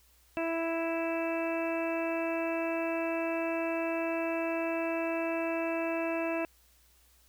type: harmonic tone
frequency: 330.2 Hz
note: E4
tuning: 3 cents sharp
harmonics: 1 / 2 / 3 / 4 / 5 / 6 / 7 / 8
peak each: -33 / -33 / -41 / -45 / -44 / -50 / -46 / -39 dBFS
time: 0.37-6.45 s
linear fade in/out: 0 ms
effects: added 60 Hz sine -65 dBFS peak until 7.28 s + white hiss -65 dBFS RMS until 7.28 s